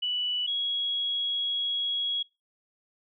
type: tone pair in turn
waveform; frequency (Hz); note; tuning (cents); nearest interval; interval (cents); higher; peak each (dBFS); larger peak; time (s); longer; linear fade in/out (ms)
sine; 2960 / 3322; F#7 / G#7; 0 / 0; major second; 200; second; -26; neither; 0.02-0.47 / 0.47-2.23; second; 10
effects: noise-tail reverb RT60 0.3 s tail -26 dB re dry